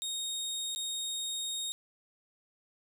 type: tone with dropouts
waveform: 25% pulse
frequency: 3724 Hz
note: A#7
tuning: 2 cents flat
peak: -30 dBFS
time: 0.02-1.72 s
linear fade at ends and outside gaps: 0 ms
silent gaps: 0.749-0.76 s
effects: none